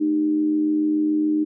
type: tone with amplitude modulation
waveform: sine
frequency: 305.6 Hz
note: D#4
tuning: 31 cents flat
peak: -15 dBFS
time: 0-1.45 s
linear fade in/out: 20 ms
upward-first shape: sine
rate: 87 Hz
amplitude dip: 50%
effects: none